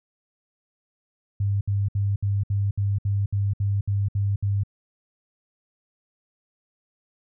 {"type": "tone bursts", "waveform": "sine", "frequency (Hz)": 100.1, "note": "G2", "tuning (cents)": 37, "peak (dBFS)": -20, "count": 12, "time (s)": [1.4, 4.635], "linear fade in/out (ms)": 5, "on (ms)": 210, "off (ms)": 65, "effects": []}